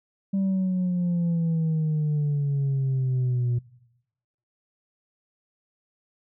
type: exponential sweep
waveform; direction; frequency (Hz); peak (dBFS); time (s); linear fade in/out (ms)
sine; down; 196 to 120; -19; 0.33-3.59; 10
effects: noise-tail reverb RT60 0.9 s tail -22 dB re dry + tanh soft clip ceiling -20 dBFS